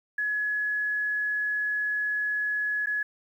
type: tone with dropouts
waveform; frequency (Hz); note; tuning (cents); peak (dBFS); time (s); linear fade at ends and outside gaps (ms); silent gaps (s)
sine; 1692; G#6; +32; -25; 0.18-3.03; 5; 2.86-2.869
effects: 10-bit